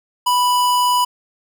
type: tone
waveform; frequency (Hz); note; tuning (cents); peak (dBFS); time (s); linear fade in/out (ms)
square; 987.8; B5; 0; -14; 0.26-1.05; 10
effects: none